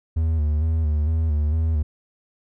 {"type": "tone with vibrato", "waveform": "triangle", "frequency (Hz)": 77.78, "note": "D#2", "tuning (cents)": 0, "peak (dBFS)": -16, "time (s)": [0.16, 1.83], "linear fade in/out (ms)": 10, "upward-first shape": "square", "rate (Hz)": 2.2, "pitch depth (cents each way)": 59, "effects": []}